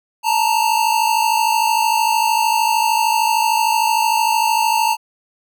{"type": "tone pair together", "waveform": "square", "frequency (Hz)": [880, 933.2], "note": ["A5", "A#5"], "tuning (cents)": [0, 2], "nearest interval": "minor second", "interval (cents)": 102, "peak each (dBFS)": [-17, -18], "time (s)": [0.23, 4.97], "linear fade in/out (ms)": 50, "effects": []}